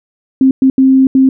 sine tone bursts at uneven times, 264.6 Hz, C4, 20 cents sharp, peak -4 dBFS, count 4, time 0.41-0.51 / 0.62-0.7 / 0.78-1.07 / 1.15-1.29 s, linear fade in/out 2 ms, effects none

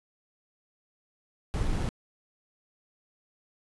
brown noise with sample-and-hold, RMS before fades -28 dBFS, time 1.54-1.89 s, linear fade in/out 0 ms, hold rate 7350 Hz, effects resampled to 24000 Hz

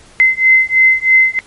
sine beating tone pair, 2059 / 2062.1 Hz, C7 / C7, -28 / -26 cents, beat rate 3.1 Hz, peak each -10 dBFS, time 0.2-1.39 s, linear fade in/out 0 ms, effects pink hiss -43 dBFS RMS until 1.46 s + MP3 48 kbps

